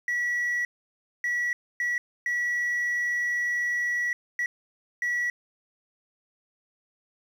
sine tone bursts at uneven times, 1938 Hz, B6, 33 cents flat, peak -22 dBFS, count 6, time 0.08-0.65 / 1.24-1.53 / 1.8-1.98 / 2.26-4.13 / 4.39-4.46 / 5.02-5.3 s, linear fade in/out 2 ms, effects tanh soft clip ceiling -23 dBFS + 9-bit

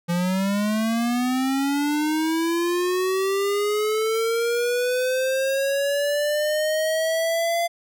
square linear sweep, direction up, 170.4 to 687 Hz, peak -21 dBFS, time 0.08-7.68 s, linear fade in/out 20 ms, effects none

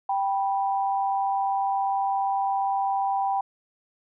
sine tone pair together, 784 / 981.2 Hz, G5 / B5, 0 / -12 cents, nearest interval major third, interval 388 cents, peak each -23 / -29 dBFS, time 0.09-3.41 s, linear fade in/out 5 ms, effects none

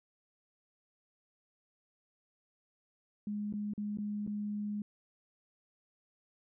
sine tone with dropouts, 207.7 Hz, G#3, in tune, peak -34 dBFS, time 3.27-4.82 s, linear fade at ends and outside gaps 2 ms, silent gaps 3.526-3.537 / 3.736-3.778 / 3.973-3.985 / 4.266-4.275 s, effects none

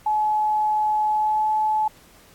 sine tone with pitch glide, 853 to 860.9 Hz, G#5 to A5, +46 to -38 cents, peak -18 dBFS, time 0.06-1.88 s, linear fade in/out 5 ms, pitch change +16 cents, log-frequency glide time 1.1-1.51 s, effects pink hiss -52 dBFS RMS until 2.34 s + AAC 64 kbps

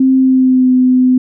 sine tone with pitch glide, 262.8 to 254.4 Hz, C4 to C4, +8 to -48 cents, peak -6 dBFS, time 0-1.18 s, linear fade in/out 5 ms, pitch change -56 cents, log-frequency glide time 0.16-0.72 s, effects none

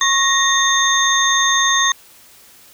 sine tone cluster, 1093 / 1869 / 3616 / 6380 Hz, C#6 / A#6 / A7 / G8, -25 / +4 / +47 / +30 cents, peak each -18 dBFS, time 0.01-1.92 s, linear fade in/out 2 ms, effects white hiss -46 dBFS RMS until 2.73 s

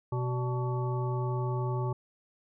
harmonic tone with a mistuned harmonic, 125.3 Hz, B2, 25 cents sharp, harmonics 1 / 3 / 5 / 7 / 9, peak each -29 / -36 / -43 / -39 / -42 dBFS, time 0.12-1.93 s, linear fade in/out 5 ms, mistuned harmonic 5, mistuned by -110 cents, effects none

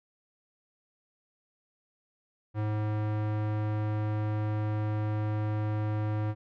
square tone with low-pass filter, 106.5 Hz, G#2, 44 cents sharp, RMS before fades -30 dBFS, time 2.54-6.35 s, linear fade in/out 50 ms, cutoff 1600 Hz, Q 0.67, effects none

